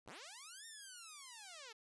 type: linear two-way sweep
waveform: 5% pulse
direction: up then down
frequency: 36.91 to 1847 to 421.2 Hz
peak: -40 dBFS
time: 0.06-1.73 s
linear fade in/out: 10 ms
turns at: 0.66 s
effects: resampled to 24000 Hz